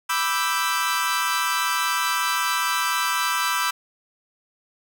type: chord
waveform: sawtooth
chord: E minor seventh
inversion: second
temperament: equal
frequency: 987.8 / 1174.7 / 1318.5 / 1568 Hz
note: B5 / D6 / E6 / G6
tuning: 0 / 0 / 0 / 0 cents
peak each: -23 / -24 / -22 / -24 dBFS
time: 0.09-3.71 s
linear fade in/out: 10 ms
effects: none